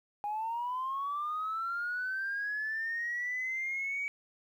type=linear sweep; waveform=sine; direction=up; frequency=817 to 2276 Hz; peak=-31 dBFS; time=0.24-4.08 s; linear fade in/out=0 ms; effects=tanh soft clip ceiling -28 dBFS + 11-bit